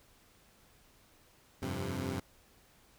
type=chord; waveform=15% pulse; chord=F suspended second; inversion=none; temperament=equal with one note detuned; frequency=87.31 / 98 / 132.03 Hz; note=F2 / G2 / C3; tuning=0 / 0 / +16 cents; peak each=-33 dBFS; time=1.62-2.2 s; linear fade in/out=5 ms; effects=pink hiss -64 dBFS RMS until 2.98 s